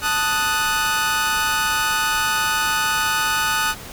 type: chord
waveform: sawtooth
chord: D# diminished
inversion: second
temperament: equal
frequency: 880 / 1244.5 / 1480 Hz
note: A5 / D#6 / F#6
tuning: 0 / 0 / 0 cents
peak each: -21 / -19 / -18 dBFS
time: 0.01-3.75 s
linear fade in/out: 50 ms
effects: pink hiss -36 dBFS RMS until 3.92 s